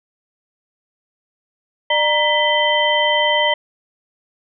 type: tone cluster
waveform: sine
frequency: 599 / 939 / 1998 / 3105 Hz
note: D5 / A#5 / B6 / G7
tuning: +34 / +12 / +20 / -17 cents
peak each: -19 dBFS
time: 1.9-3.54 s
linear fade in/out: 5 ms
effects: none